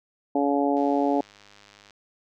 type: harmonic tone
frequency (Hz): 141.6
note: C#3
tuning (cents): +37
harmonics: 2 / 3 / 4 / 5 / 6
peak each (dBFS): -23 / -28 / -28 / -27 / -29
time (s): 0.35-1.21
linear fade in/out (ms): 5
type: click train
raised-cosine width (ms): 0.2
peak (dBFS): -33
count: 117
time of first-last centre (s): 0.77-1.907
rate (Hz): 102
effects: none